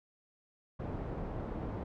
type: low-pass noise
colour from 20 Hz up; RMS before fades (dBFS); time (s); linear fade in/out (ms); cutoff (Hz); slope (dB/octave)
pink; -39; 0.79-1.84; 10; 750; 12
effects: none